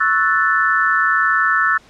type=chord; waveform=sine; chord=F# minor seventh; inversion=second; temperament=equal; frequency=1108.7 / 1318.5 / 1480 / 1760 Hz; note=C#6 / E6 / F#6 / A6; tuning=0 / 0 / 0 / 0 cents; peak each=-23 / -17 / -19 / -17 dBFS; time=0-1.78 s; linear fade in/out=10 ms; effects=pink hiss -48 dBFS RMS until 1.89 s + low-pass 6000 Hz 12 dB/octave